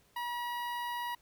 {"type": "tone with notch filter", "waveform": "sawtooth", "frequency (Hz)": 962, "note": "B5", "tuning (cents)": -46, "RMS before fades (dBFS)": -37, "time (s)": [0.16, 1.15], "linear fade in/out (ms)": 5, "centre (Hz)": 7200, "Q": 0.53, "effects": ["pink hiss -67 dBFS RMS until 1.21 s"]}